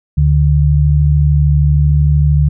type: tone pair together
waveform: sine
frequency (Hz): 73.69 / 146.83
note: D2 / D3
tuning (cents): +6 / 0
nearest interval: octave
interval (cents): 1194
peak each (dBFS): -10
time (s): 0.17-2.49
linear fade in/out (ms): 10
effects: none